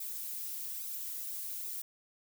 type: noise with flanger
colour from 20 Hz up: violet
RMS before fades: -40 dBFS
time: 0-1.82 s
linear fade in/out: 5 ms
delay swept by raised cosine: 0.8 to 6.5 ms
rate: 1.2 Hz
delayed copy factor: +0.85
effects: none